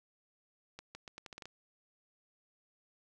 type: accelerating click train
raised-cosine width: 0.2 ms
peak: -29 dBFS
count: 9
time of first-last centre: 0.79-1.456 s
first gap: 160 ms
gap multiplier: 0.8
effects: none